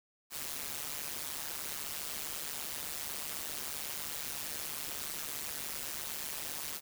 white noise with amplitude modulation, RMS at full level -36 dBFS, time 0.3-6.81 s, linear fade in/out 50 ms, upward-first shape sine, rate 148 Hz, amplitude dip 90%, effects none

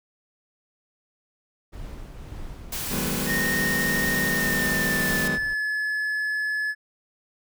brown noise with tremolo, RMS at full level -36 dBFS, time 1.72-5.55 s, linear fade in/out 20 ms, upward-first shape triangle, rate 1.8 Hz, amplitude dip 35%
white noise, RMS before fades -31 dBFS, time 2.72-5.28 s, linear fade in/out 5 ms
sawtooth chord, G# minor seventh, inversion second, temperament just, 155.74 / 186.89 / 207.7 / 249.2 Hz, D#3 / F#3 / G#3 / B3, +2 / +18 / 0 / +16 cents, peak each -28 dBFS, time 2.89-5.39 s, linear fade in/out 50 ms
triangle tone with pitch glide, 1847 to 1713.4 Hz, A#6 to A6, -16 to -46 cents, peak -22 dBFS, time 3.26-6.75 s, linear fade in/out 50 ms, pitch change -130 cents, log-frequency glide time 4.24-5.6 s
effects none

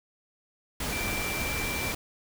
sine tone in noise, 2349 Hz, D7, in tune, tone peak -33 dBFS, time 0.92-1.92 s, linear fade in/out 5 ms, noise pink, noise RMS -32 dBFS, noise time 0.8-1.95 s, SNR -4 dB, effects none

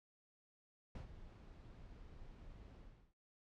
brown noise with ADSR envelope, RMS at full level -45 dBFS, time 0.95-3.14 s, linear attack 4 ms, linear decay 100 ms, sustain -11 dB, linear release 380 ms, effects low-pass 5000 Hz 12 dB/octave

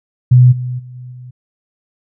sine tone with level steps, 125.1 Hz, B2, 23 cents sharp, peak -3 / -18 / -30 / -28 / -30 dBFS, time 0.31-1.31 s, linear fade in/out 10 ms, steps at 0.51 / 0.78 / 0.94 / 1.11 s, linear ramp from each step 20 ms, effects none

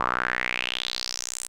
sawtooth tone with band-pass filter sweep, 61.74 Hz, B1, in tune, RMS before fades -29 dBFS, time 0-1.48 s, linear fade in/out 0 ms, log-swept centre 1100 to 8800 Hz, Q 4.6, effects none

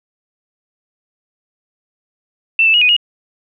sine tone with pitch steps, 2673 / 2638 / 2888 / 2483 / 2872 Hz, E7 / E7 / F#7 / D#7 / F7, +23 / +1 / -43 / -4 / +48 cents, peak -8 dBFS, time 2.59-2.965 s, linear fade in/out 2 ms, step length 75 ms, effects none

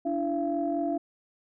sine tone cluster, 289.7 / 334.2 / 681 Hz, D4 / E4 / F5, -24 / +24 / -44 cents, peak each -29 / -32 / -29 dBFS, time 0.05-0.98 s, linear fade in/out 10 ms, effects tanh soft clip ceiling -16 dBFS

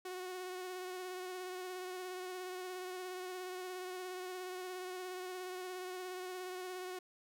sawtooth tone with vibrato, 367 Hz, F#4, 14 cents flat, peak -38 dBFS, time 0.05-6.99 s, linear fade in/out 5 ms, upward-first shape sine, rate 17 Hz, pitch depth 24 cents each way, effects none

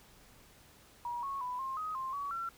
sine tone with pitch steps, 958 / 1100 / 994 / 1063 / 1257 / 1054 / 1131 / 1356 Hz, A#5 / C#6 / B5 / C6 / D#6 / C6 / C#6 / E6, +47 / -14 / +11 / +27 / +17 / +12 / +34 / +49 cents, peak -35 dBFS, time 1.05-2.49 s, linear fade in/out 2 ms, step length 180 ms, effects pink hiss -60 dBFS RMS until 2.57 s

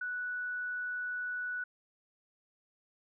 sine tone, 1478 Hz, F#6, 2 cents flat, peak -34 dBFS, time 0.01-1.64 s, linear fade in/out 5 ms, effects none

